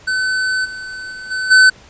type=tone with level steps; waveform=square; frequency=1517 Hz; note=F#6; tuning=43 cents sharp; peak=-16 / -27 / -29 / -19 / -6 dBFS; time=0.07-1.7 s; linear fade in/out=10 ms; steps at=0.64 / 1.11 / 1.3 / 1.5 s; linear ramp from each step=20 ms; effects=pink hiss -44 dBFS RMS until 1.89 s + resampled to 16000 Hz